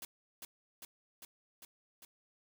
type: noise with echo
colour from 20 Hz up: white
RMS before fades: -45 dBFS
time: 0.02-0.05 s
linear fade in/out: 2 ms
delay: 400 ms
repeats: 5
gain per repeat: -2 dB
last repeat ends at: 2.05 s
effects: none